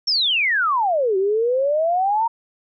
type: exponential two-way sweep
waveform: sine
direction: down then up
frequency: 5588 to 372.9 to 940 Hz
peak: -16 dBFS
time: 0.07-2.28 s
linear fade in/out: 10 ms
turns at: 1.17 s
effects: none